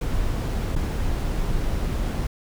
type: noise with dropouts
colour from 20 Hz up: brown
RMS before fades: -24 dBFS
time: 0.01-2.27 s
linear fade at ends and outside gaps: 5 ms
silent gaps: 0.755-0.76 s
effects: none